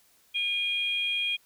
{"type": "tone pair together", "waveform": "sine", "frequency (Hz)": [2439, 3256], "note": ["D#7", "G#7"], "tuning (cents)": [-35, -35], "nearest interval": "perfect fourth", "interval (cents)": 500, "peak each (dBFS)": -28, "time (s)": [0.34, 1.37], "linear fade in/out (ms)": 20, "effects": ["tanh soft clip ceiling -18 dBFS", "white hiss -63 dBFS RMS until 1.45 s"]}